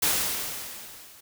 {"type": "noise with level ramp", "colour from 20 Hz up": "white", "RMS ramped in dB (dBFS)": [-22, -51], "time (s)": [0.02, 1.21], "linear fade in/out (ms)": 10, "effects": []}